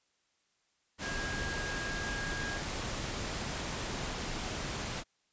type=tone in noise; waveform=sine; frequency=1632 Hz; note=G#6; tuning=31 cents flat; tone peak=-38 dBFS; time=1.01-2.61 s; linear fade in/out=50 ms; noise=pink; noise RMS=-37 dBFS; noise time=0.98-5.04 s; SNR=-4 dB; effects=white hiss -75 dBFS RMS until 5.32 s + resampled to 16000 Hz